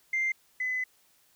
sine tone pair in turn, 2093 / 2015 Hz, C7 / B6, 0 / +34 cents, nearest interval minor second, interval 66 cents, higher first, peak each -24 / -27 dBFS, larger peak first, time 0.13-0.32 / 0.6-0.84 s, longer second, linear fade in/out 5 ms, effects tanh soft clip ceiling -22 dBFS + white hiss -65 dBFS RMS until 1.35 s

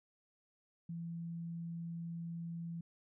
sine tone, 168.1 Hz, E3, 34 cents sharp, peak -40 dBFS, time 0.89-2.81 s, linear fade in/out 5 ms, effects none

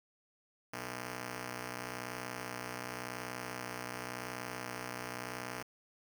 5% pulse ring-modulated tone, 186.5 Hz, F#3, 14 cents sharp, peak -26 dBFS, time 0.73-5.63 s, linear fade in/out 2 ms, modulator 62.8 Hz, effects 9-bit

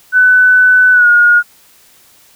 sine tone with pitch glide, 1500 to 1434.7 Hz, F#6 to F6, +23 to +46 cents, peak -4 dBFS, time 0.12-1.43 s, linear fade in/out 50 ms, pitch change -77 cents, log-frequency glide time 0.93-1.08 s, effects white hiss -46 dBFS RMS until 2.35 s

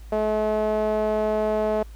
sawtooth tone with band-pass filter, 214.6 Hz, A3, 43 cents flat, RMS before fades -23 dBFS, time 0.12-1.83 s, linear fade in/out 5 ms, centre 590 Hz, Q 3, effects added 54 Hz sine -38 dBFS peak until 1.95 s + pink hiss -55 dBFS RMS until 1.95 s

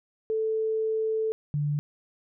sine tone pair in turn, 440 / 146.83 Hz, A4 / D3, 0 / 0 cents, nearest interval octave + perfect fifth, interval 1900 cents, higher first, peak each -24 dBFS, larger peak neither, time 0.3-1.32 / 1.54-1.79 s, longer first, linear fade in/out 0 ms, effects none

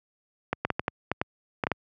clicks, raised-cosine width 0.5 ms, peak -10 dBFS, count 10, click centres 0.53 / 0.65 / 0.703 / 0.795 / 0.881 / 1.116 / 1.215 / 1.638 / 1.669 / 1.717 s, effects high-pass 80 Hz 12 dB/octave

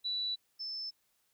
sine tone pair in turn, 3951 / 5274 Hz, B7 / E8, 0 / 0 cents, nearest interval perfect fourth, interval 500 cents, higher second, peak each -32 / -37 dBFS, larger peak first, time 0.04-0.36 / 0.59-0.91 s, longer neither, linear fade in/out 20 ms, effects white hiss -75 dBFS RMS until 1.33 s

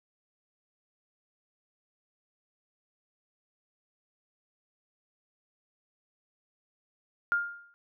sine tone with exponential decay, 1407 Hz, F6, 12 cents sharp, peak -21 dBFS, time 7.32-7.74 s, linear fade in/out 0 ms, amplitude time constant 90 ms, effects none

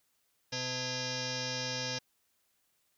sine tone with frequency modulation, 2794 Hz, F7, in tune, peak -33 dBFS, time 0.52-1.99 s, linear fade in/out 10 ms, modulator 381 Hz, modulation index 7.9, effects white hiss -75 dBFS RMS until 2.97 s

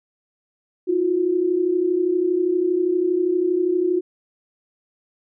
sine tone pair together, 329.3 / 361.8 Hz, E4 / F#4, -2 / -39 cents, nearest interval major second, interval 163 cents, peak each -23 / -18 dBFS, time 0.87-4.01 s, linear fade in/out 20 ms, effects none

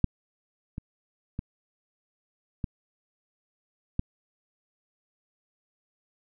clicks, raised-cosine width 5 ms, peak -8 / -22 / -19 / -17 / -13 dBFS, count 5, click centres 0.043 / 0.781 / 1.391 / 2.642 / 3.994 s, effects none

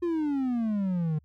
triangle exponential sweep, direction down, 354.6 to 150 Hz, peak -23 dBFS, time 0.02-1.19 s, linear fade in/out 10 ms, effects added 74 Hz sine -58 dBFS peak until 1.24 s

